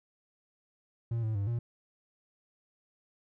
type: tone with pitch steps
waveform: triangle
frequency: 116.1 / 110 / 99.9 / 118 Hz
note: A#2 / A2 / G2 / A#2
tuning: -7 / 0 / +33 / +22 cents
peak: -27 dBFS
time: 1.11-1.59 s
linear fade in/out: 5 ms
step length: 120 ms
effects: none